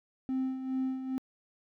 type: tone with tremolo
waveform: triangle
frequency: 261.6 Hz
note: C4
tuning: in tune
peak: -25 dBFS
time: 0.29-1.18 s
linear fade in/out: 0 ms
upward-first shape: sine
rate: 2.4 Hz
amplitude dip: 65%
effects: tanh soft clip ceiling -23 dBFS